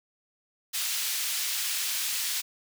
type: high-pass noise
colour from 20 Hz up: pink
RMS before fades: -30 dBFS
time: 0.73-2.42 s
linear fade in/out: 20 ms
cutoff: 2900 Hz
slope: 12 dB/octave
effects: none